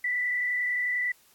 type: tone with frequency modulation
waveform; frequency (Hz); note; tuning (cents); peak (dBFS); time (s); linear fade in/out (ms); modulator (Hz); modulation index
sine; 1975.5; B6; 0; -25; 0.04-1.12; 5; 31.2; 0.96
effects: white hiss -61 dBFS RMS until 1.34 s + AAC 64 kbps